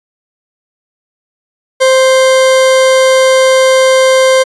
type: tone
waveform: 40% pulse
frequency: 523.3 Hz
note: C5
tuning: in tune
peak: -4 dBFS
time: 1.8-4.44 s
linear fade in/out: 20 ms
effects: resampled to 24000 Hz